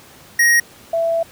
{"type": "tone pair in turn", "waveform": ["square", "sine"], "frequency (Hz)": [1880, 664.7], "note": ["A#6", "E5"], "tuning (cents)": [14, 14], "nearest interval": "octave + tritone", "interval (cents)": 1800, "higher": "first", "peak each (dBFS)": [-11, -15], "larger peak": "first", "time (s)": [[0.39, 0.6], [0.93, 1.23]], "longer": "second", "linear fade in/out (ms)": 5, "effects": ["pink hiss -44 dBFS RMS until 1.31 s", "high-pass 80 Hz 12 dB/octave"]}